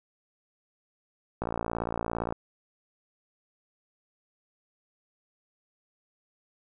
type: click train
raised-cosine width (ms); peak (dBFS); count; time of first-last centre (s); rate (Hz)
1; -16; 53; 1.42-2.324; 57.5
effects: none